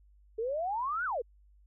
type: exponential two-way sweep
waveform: sine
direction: up then down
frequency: 427.6 to 1539 to 427.6 Hz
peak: -30 dBFS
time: 0.38-1.22 s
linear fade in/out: 10 ms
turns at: 1.05 s
effects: added 50 Hz sine -58 dBFS peak until 1.66 s